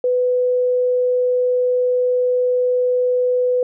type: tone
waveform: sine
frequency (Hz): 498.4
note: B4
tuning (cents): +16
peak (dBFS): -14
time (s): 0.04-3.63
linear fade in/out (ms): 2
effects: none